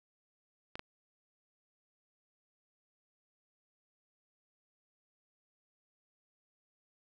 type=clicks; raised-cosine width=0.3 ms; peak=-25 dBFS; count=2; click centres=0.755 / 0.794 s; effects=none